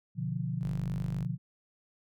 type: chord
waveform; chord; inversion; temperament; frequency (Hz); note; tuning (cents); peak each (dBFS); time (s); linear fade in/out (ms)
sine; B diminished; none; equal; 123.47 / 146.83 / 174.61; B2 / D3 / F3; 0 / 0 / 0; -35; 0.15-1.38; 50
type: tone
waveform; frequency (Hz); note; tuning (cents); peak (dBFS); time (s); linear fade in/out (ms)
sawtooth; 48.61; G1; -14; -37; 0.6-1.27; 50
effects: none